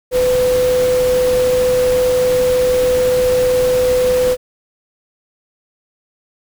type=tone in noise; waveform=sine; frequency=503 Hz; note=B4; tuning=32 cents sharp; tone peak=-11 dBFS; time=0.11-4.37 s; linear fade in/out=50 ms; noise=pink; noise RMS=-25 dBFS; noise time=0.11-4.37 s; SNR=+11 dB; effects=none